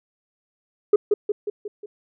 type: tone with echo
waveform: sine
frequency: 414.5 Hz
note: G#4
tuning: 3 cents flat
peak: -8 dBFS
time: 0.93-0.96 s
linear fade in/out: 5 ms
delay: 180 ms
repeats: 5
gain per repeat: -5 dB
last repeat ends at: 1.86 s
effects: tanh soft clip ceiling -8 dBFS